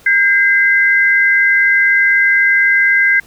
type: tone pair together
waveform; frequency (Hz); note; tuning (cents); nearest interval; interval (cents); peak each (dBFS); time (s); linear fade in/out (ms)
sine; 1600 / 2048; G6 / C7; +35 / -38; major third; 427; -11; 0.06-3.2; 5
effects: pink hiss -45 dBFS RMS until 3.26 s